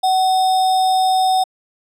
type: tone with sample-and-hold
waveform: sine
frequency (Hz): 751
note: F#5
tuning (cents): +26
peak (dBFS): -12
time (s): 0.03-1.44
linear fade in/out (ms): 10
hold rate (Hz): 4410
effects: low-pass 9000 Hz 12 dB/octave